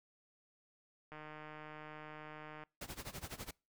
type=click train; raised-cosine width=0.5 ms; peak=-35 dBFS; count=233; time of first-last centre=1.12-2.636 s; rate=153 Hz
type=noise with tremolo; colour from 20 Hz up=pink; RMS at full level=-44 dBFS; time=2.81-3.51 s; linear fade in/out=5 ms; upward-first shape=sine; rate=12 Hz; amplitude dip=90%
effects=noise-tail reverb RT60 0.3 s tail -26 dB re dry